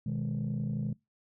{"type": "chord", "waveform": "sine", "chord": "G# minor", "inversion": "first", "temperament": "just", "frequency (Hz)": [124.59, 155.74, 207.7], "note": ["B2", "D#3", "G#3"], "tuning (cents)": [16, 2, 0], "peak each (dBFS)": -33, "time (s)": [0.06, 0.93], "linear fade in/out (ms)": 5, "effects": ["noise-tail reverb RT60 0.2 s tail -23 dB re dry", "tanh soft clip ceiling -26 dBFS"]}